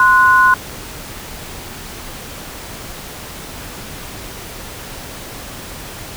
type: tone pair together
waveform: sine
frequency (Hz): 1038.7 / 1469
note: C6 / F#6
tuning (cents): -13 / -13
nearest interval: tritone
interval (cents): 600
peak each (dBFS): -10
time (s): 0-0.54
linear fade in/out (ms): 2
effects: pink hiss -31 dBFS RMS until 6.16 s